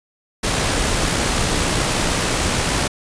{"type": "noise with amplitude modulation", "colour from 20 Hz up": "pink", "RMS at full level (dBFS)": -18, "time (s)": [0.43, 2.88], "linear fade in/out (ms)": 10, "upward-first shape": "sine", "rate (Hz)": 66.5, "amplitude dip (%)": 25, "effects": ["resampled to 22050 Hz"]}